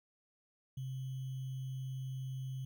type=tone with sample-and-hold; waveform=sine; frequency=131.3 Hz; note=C3; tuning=6 cents sharp; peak=-38 dBFS; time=0.77-2.65 s; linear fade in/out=5 ms; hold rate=3150 Hz; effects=none